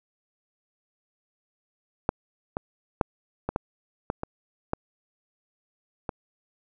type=clicks; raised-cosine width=1 ms; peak=-7 / -14 / -6 / -13 / -11 / -12 / -16 / -11 / -15 dBFS; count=9; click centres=2.091 / 2.569 / 3.012 / 3.49 / 3.561 / 4.101 / 4.234 / 4.734 / 6.092 s; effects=none